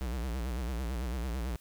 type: tone with vibrato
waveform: square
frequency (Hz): 61.3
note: B1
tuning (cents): -12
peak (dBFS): -33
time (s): 0.01-1.56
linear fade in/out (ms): 0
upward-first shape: sine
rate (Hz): 9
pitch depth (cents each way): 160
effects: white hiss -62 dBFS RMS until 1.6 s